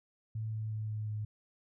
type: tone with pitch steps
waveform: sine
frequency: 110 / 109.11 / 108.24 / 107.36 / 106.5 Hz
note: A2 / A2 / A2 / A2 / G#2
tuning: 0 / -14 / -28 / -42 / +44 cents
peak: -34 dBFS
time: 0.35-1.25 s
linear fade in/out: 5 ms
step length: 180 ms
effects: none